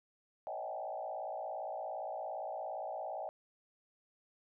sine tone with frequency modulation, 698.5 Hz, F5, in tune, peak -38 dBFS, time 0.47-3.29 s, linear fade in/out 0 ms, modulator 57.4 Hz, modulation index 2.3, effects none

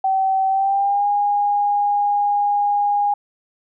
sine tone with pitch glide, 768 to 818.4 Hz, G5 to G#5, -36 to -26 cents, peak -15 dBFS, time 0.04-3.14 s, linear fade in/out 5 ms, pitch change +110 cents, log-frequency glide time 0.48-1.07 s, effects none

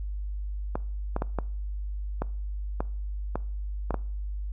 clicks, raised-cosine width 1 ms, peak -14 dBFS, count 9, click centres 0.755 / 1.164 / 1.221 / 1.387 / 2.22 / 2.805 / 3.356 / 3.907 / 3.943 s, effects noise-tail reverb RT60 0.5 s tail -22 dB re dry + added 50 Hz sine -30 dBFS peak until 4.52 s

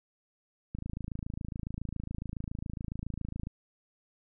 click train, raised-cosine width 5 ms, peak -24 dBFS, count 75, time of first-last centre 0.75-3.471 s, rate 27.2 Hz, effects none

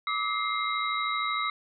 sine tone cluster, 1164 / 1277 / 2100 / 3843 Hz, D6 / D#6 / C7 / B7, -16 / +45 / +6 / -48 cents, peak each -32 / -31 / -32 / -34 dBFS, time 0.07-1.5 s, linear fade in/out 2 ms, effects none

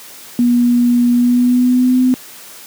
sine tone with pitch glide, 241.7 to 254.3 Hz, B3 to C4, -37 to -49 cents, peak -8 dBFS, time 0.39-2.14 s, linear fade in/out 0 ms, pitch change +88 cents, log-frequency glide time 1.13-2.01 s, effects white hiss -36 dBFS RMS until 2.66 s + high-pass 150 Hz 12 dB/octave

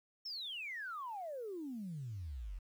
sine exponential sweep, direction down, 5500 to 41 Hz, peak -40 dBFS, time 0.25-2.59 s, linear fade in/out 10 ms, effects tanh soft clip ceiling -36 dBFS + 11-bit

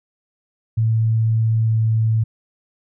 sine tone with pitch glide, 112 to 111.29 Hz, A2 to A2, +31 to +20 cents, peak -14 dBFS, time 0.77-2.24 s, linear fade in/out 10 ms, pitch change -11 cents, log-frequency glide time 1.62-1.76 s, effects none

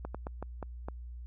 slowing click train, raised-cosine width 1 ms, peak -24 dBFS, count 6, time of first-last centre 0.05-0.885 s, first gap 96 ms, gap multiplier 1.28, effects added 60 Hz sine -41 dBFS peak until 1.26 s

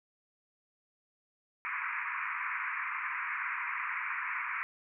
white band-pass noise, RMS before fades -36 dBFS, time 1.65-4.63 s, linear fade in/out 0 ms, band 970 to 2400 Hz, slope 96 dB/octave, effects none

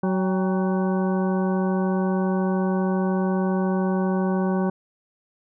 harmonic tone with a mistuned harmonic, 187.2 Hz, F#3, 20 cents sharp, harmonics 1 / 2 / 3 / 4 / 5 / 6 / 8, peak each -21 / -27 / -31 / -33 / -35 / -37 / -39 dBFS, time 0.03-4.7 s, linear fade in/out 5 ms, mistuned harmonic 4, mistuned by +83 cents, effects none

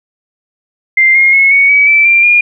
sine tone with pitch steps, 2093 / 2137 / 2182 / 2228 / 2275 / 2322 / 2371 / 2421 Hz, C7 / C7 / C#7 / C#7 / C#7 / D7 / D7 / D#7, 0 / +36 / -28 / +8 / +44 / -20 / +16 / -48 cents, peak -4 dBFS, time 0.97-2.41 s, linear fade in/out 5 ms, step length 180 ms, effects none

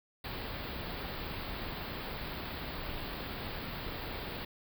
pink band-stop noise, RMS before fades -40 dBFS, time 0.24-4.45 s, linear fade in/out 5 ms, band 4800 to 14000 Hz, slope 96 dB/octave, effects none

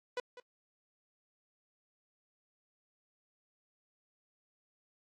sawtooth tone with echo, 493.9 Hz, B4, in tune, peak -30 dBFS, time 0.17-0.2 s, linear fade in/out 2 ms, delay 200 ms, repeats 1, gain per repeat -14 dB, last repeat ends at 0.4 s, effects low-pass 5000 Hz 12 dB/octave + AAC 32 kbps

